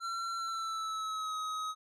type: tone with pitch glide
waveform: square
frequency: 1358 to 1267.1 Hz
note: F6 to D#6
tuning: -49 to +31 cents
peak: -35 dBFS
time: 0-1.75 s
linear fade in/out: 50 ms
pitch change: -120 cents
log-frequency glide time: 0.35-1.36 s
effects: low-pass 7000 Hz 12 dB/octave